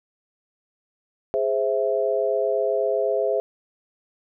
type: chord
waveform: sine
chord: Ab augmented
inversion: none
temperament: equal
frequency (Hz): 415.3 / 523.3 / 659.3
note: Ab4 / C5 / E5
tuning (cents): 0 / 0 / 0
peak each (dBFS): -24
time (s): 1.34-3.4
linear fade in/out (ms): 0
effects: none